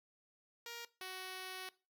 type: tone pair in turn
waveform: 5% pulse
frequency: 470.2 / 373.2 Hz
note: A#4 / F#4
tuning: +15 / +15 cents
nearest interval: major third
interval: 400 cents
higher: first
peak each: -34 / -33 dBFS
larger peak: second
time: 0.66-0.85 / 1.01-1.69 s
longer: second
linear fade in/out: 2 ms
effects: noise-tail reverb RT60 0.3 s tail -19 dB re dry